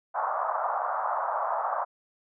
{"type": "band-pass noise", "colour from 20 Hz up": "pink", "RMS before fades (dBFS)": -29, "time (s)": [0.14, 1.85], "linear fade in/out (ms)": 20, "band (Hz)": [640, 1300], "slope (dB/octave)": 48, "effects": []}